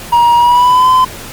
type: tone with pitch glide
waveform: triangle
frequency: 949 to 1023 Hz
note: A#5 to C6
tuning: +31 to -39 cents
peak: -3 dBFS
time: 0.12-1.05 s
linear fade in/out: 10 ms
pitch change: +130 cents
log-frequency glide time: 0.36-0.89 s
effects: pink hiss -28 dBFS RMS until 1.32 s + Opus 48 kbps